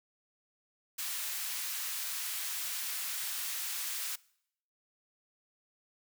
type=high-pass noise; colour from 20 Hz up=white; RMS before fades=-37 dBFS; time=0.98-4.16 s; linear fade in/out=10 ms; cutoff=1300 Hz; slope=12 dB/octave; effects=noise-tail reverb RT60 0.7 s tail -23 dB re dry